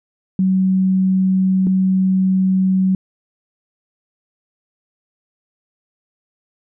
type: tone pair in turn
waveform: sine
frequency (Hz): 188.4 / 188.4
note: F#3 / F#3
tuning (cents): +32 / +32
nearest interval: unison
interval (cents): 0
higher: neither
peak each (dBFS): -12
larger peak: neither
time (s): 0.39-1.67 / 1.67-2.95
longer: neither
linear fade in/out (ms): 2
effects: none